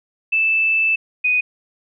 sine tone pair in turn, 2637 / 2489 Hz, E7 / D#7, 0 / 0 cents, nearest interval minor second, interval 100 cents, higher first, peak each -14 dBFS, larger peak neither, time 0.32-0.96 / 1.24-1.41 s, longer first, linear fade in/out 10 ms, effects none

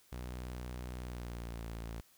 sawtooth tone with pitch glide, 61.74 to 56.62 Hz, B1 to A#1, 0 to -50 cents, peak -37 dBFS, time 0.12-2.01 s, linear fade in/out 5 ms, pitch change -150 cents, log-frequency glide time 0.99-1.66 s, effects white hiss -66 dBFS RMS until 2.17 s

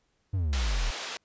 triangle exponential sweep, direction down, 100.8 to 34.85 Hz, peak -23 dBFS, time 0.33-0.91 s, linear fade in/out 10 ms
white band-pass noise, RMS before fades -37 dBFS, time 0.53-1.17 s, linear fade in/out 0 ms, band 370 to 4800 Hz, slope 12 dB/octave
effects pink hiss -73 dBFS RMS until 1.24 s + resampled to 16000 Hz

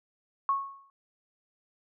sine tone with exponential decay, 1100 Hz, C#6, 14 cents flat, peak -21 dBFS, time 0.49-0.9 s, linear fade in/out 1 ms, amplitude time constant 88 ms, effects none

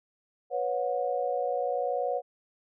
sine chord, B suspended second, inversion none, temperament equal with one note detuned, 493.9 / 554.4 / 726.4 Hz, B4 / C#5 / F#5, 0 / 0 / -32 cents, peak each -31 / -31 / -31 dBFS, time 0.5-2.22 s, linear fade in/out 50 ms, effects none

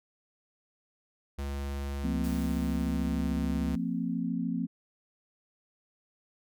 square tone with pitch glide, 69.9 to 70.71 Hz, C#2 to C#2, +15 to +35 cents, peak -33 dBFS, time 1.38-3.76 s, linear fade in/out 10 ms, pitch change +20 cents, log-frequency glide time 1.95-2.52 s
sine chord, F suspended fourth, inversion none, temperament equal with one note detuned, 174.61 / 228.3 / 261.6 Hz, F3 / Bb3 / C4, 0 / -36 / 0 cents, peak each -33 dBFS, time 2.03-4.67 s, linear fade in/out 20 ms
white noise with exponential decay, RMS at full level -47 dBFS, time 2.24-4.27 s, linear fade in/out 0 ms, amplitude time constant 440 ms
effects none

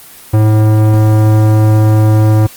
sine tone with tanh clipping, 107.9 Hz, A2, 33 cents flat, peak -7 dBFS, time 0.33-2.47 s, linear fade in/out 10 ms, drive 18 dB, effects white hiss -35 dBFS RMS until 2.56 s + Opus 24 kbps

